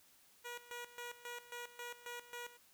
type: tone with tremolo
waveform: 10% pulse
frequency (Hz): 481.5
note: B4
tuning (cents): -44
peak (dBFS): -36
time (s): 0.44-2.58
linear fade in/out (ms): 20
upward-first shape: square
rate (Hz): 3.7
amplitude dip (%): 80
effects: white hiss -67 dBFS RMS until 2.73 s